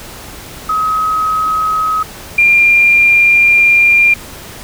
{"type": "tone pair in turn", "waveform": "sine", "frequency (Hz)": [1271, 2394], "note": ["D#6", "D7"], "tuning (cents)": [36, 33], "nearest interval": "major seventh", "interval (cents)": 1097, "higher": "second", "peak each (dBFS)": [-11, -5], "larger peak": "second", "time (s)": [[0.69, 2.03], [2.38, 4.14]], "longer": "second", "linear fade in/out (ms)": 5, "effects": ["pink hiss -31 dBFS RMS until 4.63 s"]}